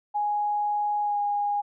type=tone with pitch glide; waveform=sine; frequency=830.6 to 820.1 Hz; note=G#5 to G#5; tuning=0 to -22 cents; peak=-23 dBFS; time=0.14-1.62 s; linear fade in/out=20 ms; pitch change=-22 cents; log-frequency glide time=1.02-1.19 s; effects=none